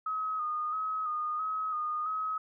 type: tone with vibrato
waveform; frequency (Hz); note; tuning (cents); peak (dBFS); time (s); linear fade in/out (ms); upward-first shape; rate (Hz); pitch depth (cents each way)
sine; 1251; D#6; +9; -30; 0.06-2.38; 5; square; 1.5; 33
effects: none